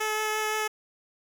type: tone with vibrato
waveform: 10% pulse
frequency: 430.7 Hz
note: A4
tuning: 37 cents flat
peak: -18 dBFS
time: 0-0.68 s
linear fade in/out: 10 ms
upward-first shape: triangle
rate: 5.8 Hz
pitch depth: 10 cents each way
effects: 9-bit